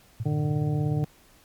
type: tone with tremolo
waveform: sine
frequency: 113.3 Hz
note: A#2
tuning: 49 cents flat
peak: -25 dBFS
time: 0.2-1.04 s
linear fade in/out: 0 ms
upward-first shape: sine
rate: 17 Hz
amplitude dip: 95%
type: harmonic tone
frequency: 150 Hz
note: D3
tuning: 37 cents sharp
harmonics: 1 / 2 / 3 / 4 / 5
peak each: -24 / -33 / -36 / -42 / -40 dBFS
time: 0.25-1.05 s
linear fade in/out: 10 ms
effects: pink hiss -57 dBFS RMS until 1.44 s + MP3 96 kbps